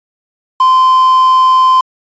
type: tone with quantisation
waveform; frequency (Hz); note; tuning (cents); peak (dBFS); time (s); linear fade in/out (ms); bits
triangle; 1034; C6; -21; -3; 0.6-1.81; 5; 5
effects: resampled to 16000 Hz